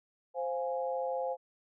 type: chord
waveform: sine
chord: F minor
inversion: second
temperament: equal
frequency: 523.3 / 698.5 / 830.6 Hz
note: C5 / F5 / Ab5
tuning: 0 / 0 / 0 cents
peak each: -33 / -38 / -38 dBFS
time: 0.34-1.37 s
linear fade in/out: 50 ms
effects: none